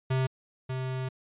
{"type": "tone pair in turn", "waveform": "square", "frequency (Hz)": [130.81, 129.91], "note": ["C3", "C3"], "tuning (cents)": [0, -12], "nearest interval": "unison", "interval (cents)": 12, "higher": "first", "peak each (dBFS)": [-25, -31], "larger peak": "first", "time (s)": [[0.1, 0.27], [0.69, 1.09]], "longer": "second", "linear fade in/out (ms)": 10, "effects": ["resampled to 8000 Hz"]}